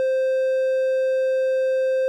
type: tone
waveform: triangle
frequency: 523.3 Hz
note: C5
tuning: in tune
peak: -16 dBFS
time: 0-2.08 s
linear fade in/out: 0 ms
effects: none